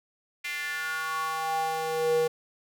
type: tone with high-pass filter sweep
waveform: square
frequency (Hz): 159.7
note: D#3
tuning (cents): +45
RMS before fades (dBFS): -29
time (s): 0.44-2.28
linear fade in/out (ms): 10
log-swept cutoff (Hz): 2200 to 420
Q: 4.7
effects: none